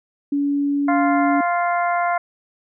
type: tone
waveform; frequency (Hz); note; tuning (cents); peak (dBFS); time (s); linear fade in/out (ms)
sine; 284.4; C#4; +45; -17; 0.32-1.41; 5
type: harmonic tone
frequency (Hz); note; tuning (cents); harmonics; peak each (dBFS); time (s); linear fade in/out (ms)
348.6; F4; -3; 2 / 3 / 4 / 5 / 6; -19 / -24 / -26 / -33 / -30; 0.88-2.18; 5
effects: none